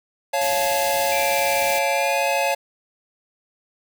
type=chord; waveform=square; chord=Db augmented; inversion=none; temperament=just; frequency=554.4 / 693 / 866.2 Hz; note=Db5 / F5 / A5; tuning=0 / -14 / -27 cents; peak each=-24 / -25 / -25 dBFS; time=0.33-2.55 s; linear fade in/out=10 ms
type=band-stop noise; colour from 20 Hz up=white; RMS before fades=-29 dBFS; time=0.41-1.79 s; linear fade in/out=5 ms; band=740 to 1700 Hz; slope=48 dB/octave
type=tone with pitch glide; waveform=sine; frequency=2349 to 2547 Hz; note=D7 to D#7; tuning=0 to +40 cents; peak=-26 dBFS; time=1.12-2.52 s; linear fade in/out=0 ms; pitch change=+140 cents; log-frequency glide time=1.92-2.28 s
effects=none